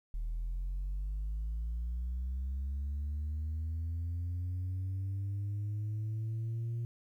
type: linear sweep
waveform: sine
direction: up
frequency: 38.39 to 117.8 Hz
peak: -31 dBFS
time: 0.14-6.85 s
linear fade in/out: 0 ms
effects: tanh soft clip ceiling -32 dBFS + 12-bit